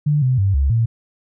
sine tone with pitch steps, 148.2 / 128.5 / 97.8 / 68.8 / 114.6 Hz, D3 / C3 / G2 / C#2 / A#2, +16 / -31 / -4 / -12 / -29 cents, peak -13 dBFS, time 0.06-0.86 s, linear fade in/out 10 ms, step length 160 ms, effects none

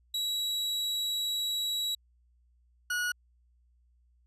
40% pulse tone pair in turn, 3891 / 1457.5 Hz, B7 / F#6, -27 / -26 cents, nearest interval octave + perfect fourth, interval 1699 cents, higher first, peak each -28 dBFS, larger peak neither, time 0.14-1.95 / 2.9-3.12 s, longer first, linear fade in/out 5 ms, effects added 60 Hz sine -63 dBFS peak until 4.26 s + resampled to 32000 Hz

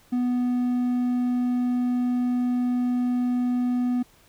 triangle tone, 246.9 Hz, B3, in tune, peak -19 dBFS, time 0.12-4.03 s, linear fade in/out 10 ms, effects pink hiss -57 dBFS RMS until 4.28 s

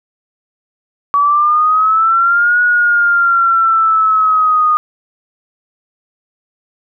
sine exponential two-way sweep, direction up then down, 1136 to 1459 to 1228 Hz, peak -8 dBFS, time 1.14-4.77 s, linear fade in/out 0 ms, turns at 2.61 s, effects none

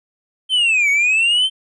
triangle linear two-way sweep, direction down then up, 3136 to 2215 to 3136 Hz, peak -11 dBFS, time 0.49-1.5 s, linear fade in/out 50 ms, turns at 0.9 s, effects resampled to 24000 Hz

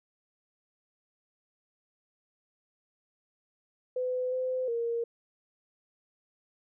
sine tone with pitch steps, 505 / 512 / 466.7 Hz, B4 / C5 / A#4, +39 / -38 / +2 cents, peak -28 dBFS, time 3.96-5.04 s, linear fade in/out 5 ms, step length 360 ms, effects none

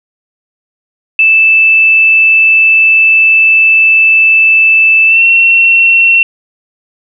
sine tone with pitch glide, 2637 to 2714 Hz, E7 to E7, 0 to +50 cents, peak -3 dBFS, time 1.19-6.23 s, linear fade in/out 2 ms, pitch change +50 cents, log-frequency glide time 5.07-5.23 s, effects none

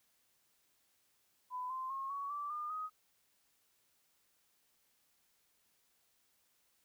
sine tone with pitch steps, 1002 / 1040.3 / 1080.1 / 1121.5 / 1164.4 / 1208.9 / 1255.2 Hz, B5 / C6 / C#6 / C#6 / D6 / D6 / D#6, +25 / -10 / -45 / +20 / -15 / +50 / +15 cents, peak -38 dBFS, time 1.5-2.9 s, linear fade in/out 50 ms, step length 200 ms, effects white hiss -75 dBFS RMS until 6.84 s

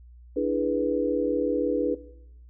sine chord, E dominant seventh, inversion third, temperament equal with one note detuned, 293.7 / 329.6 / 415.3 / 491.3 Hz, D4 / E4 / G#4 / B4, 0 / 0 / 0 / -9 cents, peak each -27 / -31 / -29 / -27 dBFS, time 0.36-1.95 s, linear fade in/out 10 ms, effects noise-tail reverb RT60 0.8 s tail -18 dB re dry + added 60 Hz sine -46 dBFS peak until 2.49 s

